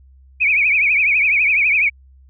sine tone with vibrato, 2377 Hz, D7, 20 cents sharp, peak -12 dBFS, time 0.4-1.9 s, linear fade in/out 20 ms, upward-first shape triangle, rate 12 Hz, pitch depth 160 cents each way, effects added 66 Hz sine -44 dBFS peak until 2.29 s

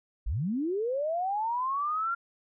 sine linear sweep, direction up, 37.47 to 1396.9 Hz, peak -27 dBFS, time 0.26-2.15 s, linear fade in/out 10 ms, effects none

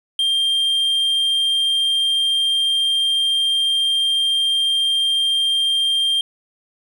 triangle tone, 3187 Hz, G7, 28 cents sharp, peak -14 dBFS, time 0.19-6.21 s, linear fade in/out 2 ms, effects none

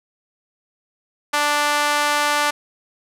sawtooth tone with high-pass filter, 293.7 Hz, D4, in tune, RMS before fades -19 dBFS, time 1.33-2.51 s, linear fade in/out 10 ms, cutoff 1000 Hz, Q 1.3, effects low-pass 12000 Hz 12 dB/octave

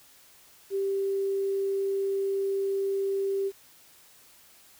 sine tone with quantisation, 392 Hz, G4, in tune, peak -25 dBFS, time 0.7-3.52 s, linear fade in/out 50 ms, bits 9, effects white hiss -56 dBFS RMS until 4.79 s

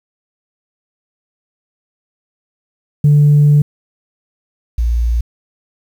sine tone pair in turn, 146.83 / 58.27 Hz, D3 / A#1, 0 / 0 cents, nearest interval octave + major third, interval 1600 cents, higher first, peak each -4 / -11 dBFS, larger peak first, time 3.04-3.62 / 4.78-5.21 s, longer first, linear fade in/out 5 ms, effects tanh soft clip ceiling -3 dBFS + 7-bit

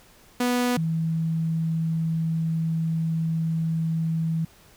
sawtooth / sine tone pair in turn, 246 / 162.39 Hz, B3 / E3, -7 / -26 cents, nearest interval perfect fifth, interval 719 cents, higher first, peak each -17 / -22 dBFS, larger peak first, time 0.4-0.77 / 0.77-4.45 s, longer second, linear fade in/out 5 ms, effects pink hiss -54 dBFS RMS until 4.76 s

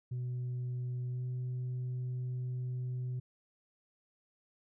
sine tone with pitch glide, 124.4 to 125.85 Hz, B2 to B2, +13 to +33 cents, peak -32 dBFS, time 0.11-3.2 s, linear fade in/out 10 ms, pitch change +20 cents, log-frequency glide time 1.09-1.23 s, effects tanh soft clip ceiling -33 dBFS

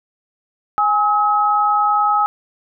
sine tone pair together, 828.8 / 1279 Hz, G#5 / D#6, -4 / +47 cents, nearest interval minor sixth, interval 751 cents, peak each -16 / -15 dBFS, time 0.78-2.26 s, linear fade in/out 0 ms, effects none

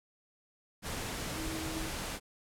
sine tone in noise, 320 Hz, D#4, 49 cents sharp, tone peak -39 dBFS, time 1.32-1.9 s, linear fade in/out 50 ms, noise pink, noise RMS -38 dBFS, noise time 0.82-2.2 s, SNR -4 dB, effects low-pass 12000 Hz 12 dB/octave

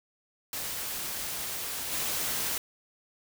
white noise with level steps, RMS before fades -35 / -31 dBFS, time 0.53-2.58 s, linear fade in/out 2 ms, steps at 1.91 s, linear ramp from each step 20 ms, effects none

